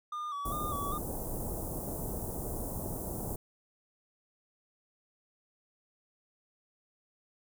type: tone with vibrato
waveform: triangle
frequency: 1174.7 Hz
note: D6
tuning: in tune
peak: -33 dBFS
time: 0.12-0.98 s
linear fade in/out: 5 ms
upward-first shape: square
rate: 2.5 Hz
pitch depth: 52 cents each way
type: band-stop noise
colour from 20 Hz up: pink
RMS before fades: -37 dBFS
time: 0.45-3.36 s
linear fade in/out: 5 ms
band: 800 to 9100 Hz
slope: 24 dB/octave
effects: none